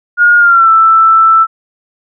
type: tone with pitch glide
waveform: sine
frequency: 1429 to 1325.6 Hz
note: F6 to E6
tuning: +39 to +9 cents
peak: -3 dBFS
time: 0.17-1.47 s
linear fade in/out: 50 ms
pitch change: -130 cents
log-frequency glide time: 0.38-0.7 s
effects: none